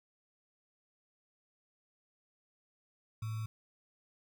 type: tone with sample-and-hold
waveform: sine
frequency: 110 Hz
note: A2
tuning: in tune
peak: -35 dBFS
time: 3.22-3.46 s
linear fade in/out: 5 ms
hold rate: 1225 Hz
effects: none